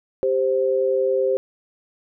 sine tone pair together, 392.8 / 523.3 Hz, G4 / C5, +4 / 0 cents, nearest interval perfect fourth, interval 496 cents, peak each -21 / -19 dBFS, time 0.23-1.37 s, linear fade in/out 0 ms, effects none

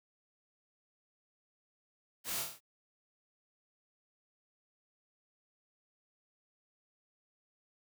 white noise with echo, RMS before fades -39 dBFS, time 2.24-2.45 s, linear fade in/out 50 ms, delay 26 ms, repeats 6, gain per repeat -3 dB, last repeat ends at 2.606 s, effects none

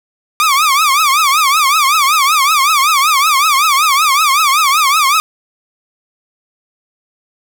sawtooth tone with vibrato, 1174.7 Hz, D6, in tune, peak -5 dBFS, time 0.4-5.2 s, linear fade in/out 0 ms, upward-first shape triangle, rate 5.3 Hz, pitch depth 200 cents each way, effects none

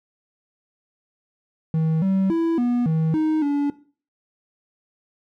triangle tone with pitch steps, 159.7 / 192 / 331.1 / 242.7 / 159.8 / 312.2 / 286.6 Hz, D#3 / G3 / E4 / B3 / D#3 / D#4 / D4, +45 / -36 / +8 / -30 / +47 / +6 / -42 cents, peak -16 dBFS, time 1.74-3.7 s, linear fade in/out 2 ms, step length 280 ms, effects noise-tail reverb RT60 0.4 s tail -17 dB re dry

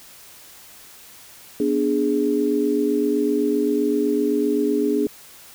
sine chord, G# diminished, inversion first, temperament equal with one note detuned, 245.9 / 293.7 / 415.3 Hz, B3 / D4 / G#4, -7 / 0 / 0 cents, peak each -24 / -21 / -21 dBFS, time 1.6-5.07 s, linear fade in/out 2 ms, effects white hiss -45 dBFS RMS until 5.54 s

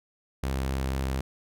sawtooth tone with vibrato, 66.4 Hz, C2, 26 cents sharp, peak -23 dBFS, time 0.43-1.21 s, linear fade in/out 5 ms, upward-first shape sine, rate 4.1 Hz, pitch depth 10 cents each way, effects none

